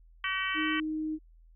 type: harmonic tone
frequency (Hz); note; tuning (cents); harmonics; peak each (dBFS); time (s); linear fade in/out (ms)
380.7; F#4; +49; 3 / 4 / 5 / 6 / 7 / 8; -36 / -36 / -34 / -37 / -39 / -37; 0.24-0.8; 2
type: tone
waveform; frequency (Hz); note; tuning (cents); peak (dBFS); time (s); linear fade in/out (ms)
sine; 311.1; D#4; 0; -30; 0.54-1.19; 50
effects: added 41 Hz sine -54 dBFS peak until 1.55 s